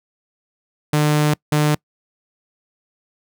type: tone bursts at uneven times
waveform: sawtooth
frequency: 150 Hz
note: D3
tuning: 37 cents sharp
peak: -10 dBFS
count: 2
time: 0.93-1.34 / 1.52-1.75 s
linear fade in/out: 5 ms
effects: noise-tail reverb RT60 0.1 s tail -26 dB re dry